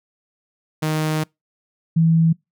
sawtooth / sine tone pair in turn, 155.56 / 163.58 Hz, D#3 / E3, 0 / -13 cents, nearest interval minor second, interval 87 cents, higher second, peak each -15 / -12 dBFS, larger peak second, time 0.82-1.24 / 1.96-2.33 s, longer first, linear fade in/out 10 ms, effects noise-tail reverb RT60 0.2 s tail -26 dB re dry

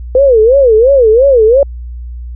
sine tone with vibrato, 491.7 Hz, B4, 8 cents flat, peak -3 dBFS, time 0.15-1.63 s, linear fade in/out 2 ms, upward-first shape sine, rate 2.9 Hz, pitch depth 230 cents each way, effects added 60 Hz sine -21 dBFS peak until 2.35 s

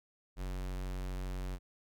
square tone, 46.25 Hz, F#1, in tune, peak -37 dBFS, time 0.36-1.59 s, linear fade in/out 50 ms, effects none

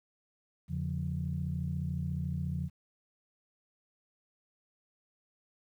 sine tone cluster, 84.6 / 141.7 / 175.8 Hz, E2 / C#3 / F3, +45 / +38 / +12 cents, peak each -36 / -35 / -36 dBFS, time 0.68-2.7 s, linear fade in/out 50 ms, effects tanh soft clip ceiling -22 dBFS + 11-bit

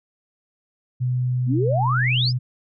sine tone, 125.5 Hz, B2, 28 cents sharp, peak -19 dBFS, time 1-2.39 s, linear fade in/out 20 ms
sine exponential sweep, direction up, 220 to 5400 Hz, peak -20 dBFS, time 1.46-2.33 s, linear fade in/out 50 ms
effects none

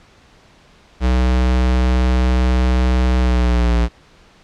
square tone with pitch glide, 62.7 to 58.5 Hz, B1 to A#1, +27 to +7 cents, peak -13 dBFS, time 1-3.89 s, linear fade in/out 50 ms, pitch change -120 cents, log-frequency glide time 3.19-3.78 s, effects pink hiss -49 dBFS RMS until 4.43 s + low-pass 5000 Hz 12 dB/octave

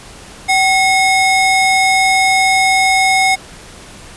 square ring-modulated tone, 1467 Hz, F#6, 15 cents flat, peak -7 dBFS, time 0.48-3.36 s, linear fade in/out 20 ms, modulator 703 Hz, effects pink hiss -36 dBFS RMS until 4.16 s + resampled to 24000 Hz

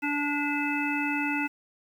harmonic tone, 290 Hz, D4, 22 cents flat, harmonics 1 / 3 / 5 / 7 / 9, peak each -29 / -34 / -34 / -35 / -31 dBFS, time 0.02-1.48 s, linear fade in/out 20 ms, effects 9-bit

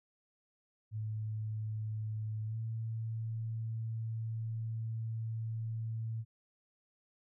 sine tone with pitch glide, 108.5 to 112.39 Hz, A2 to A2, -24 to +37 cents, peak -35 dBFS, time 0.91-6.25 s, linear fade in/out 50 ms, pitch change +61 cents, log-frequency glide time 2.46-2.57 s, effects none

